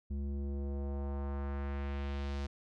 square tone with low-pass filter sweep, 70 Hz, C#2, 18 cents sharp, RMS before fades -37 dBFS, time 0.1-2.47 s, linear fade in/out 10 ms, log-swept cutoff 220 to 5400 Hz, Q 1.2, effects none

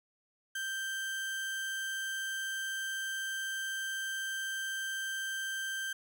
35% pulse tone, 1568 Hz, G6, in tune, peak -33 dBFS, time 0.55-5.93 s, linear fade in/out 5 ms, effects none

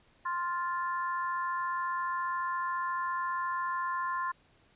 harmonic tone, 349.2 Hz, F4, in tune, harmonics 3 / 4 / 5, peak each -31 / -40 / -39 dBFS, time 0.25-4.32 s, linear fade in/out 10 ms, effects pink hiss -65 dBFS RMS until 4.75 s + resampled to 8000 Hz

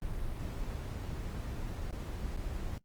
brown noise with dropouts, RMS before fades -38 dBFS, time 0.02-2.78 s, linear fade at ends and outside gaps 1 ms, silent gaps 1.91-1.926 / 2.365-2.372 s, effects noise-tail reverb RT60 0.1 s tail -20 dB re dry + Opus 32 kbps

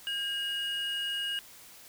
triangle tone pair together, 1614.1 / 2876 Hz, G#6 / F#7, -50 / -50 cents, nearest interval minor seventh, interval 1000 cents, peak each -36 / -30 dBFS, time 0.07-1.39 s, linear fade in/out 0 ms, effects white hiss -52 dBFS RMS until 1.88 s

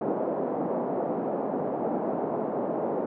white band-pass noise, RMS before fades -29 dBFS, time 0.01-3.06 s, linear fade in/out 5 ms, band 190 to 710 Hz, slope 24 dB/octave, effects none

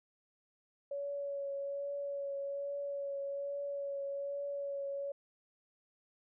sine tone with vibrato, 562 Hz, C#5, 24 cents sharp, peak -36 dBFS, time 0.91-5.12 s, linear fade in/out 5 ms, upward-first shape triangle, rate 1.2 Hz, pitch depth 19 cents each way, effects none

